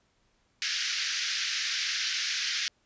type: band-pass noise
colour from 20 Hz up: white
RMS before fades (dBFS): -31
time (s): 0.62-2.68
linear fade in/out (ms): 0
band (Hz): 1500 to 6000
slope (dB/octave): 48
effects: pink hiss -70 dBFS RMS until 2.85 s + resampled to 16000 Hz